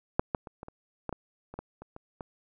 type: clicks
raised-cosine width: 1 ms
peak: -8 / -13 / -28 / -26 / -29 / -18 / -21 / -29 / -22 / -30 / -29 / -24 dBFS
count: 12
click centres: 0.195 / 0.348 / 0.472 / 0.631 / 0.684 / 1.093 / 1.127 / 1.54 / 1.59 / 1.82 / 1.964 / 2.208 s
effects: none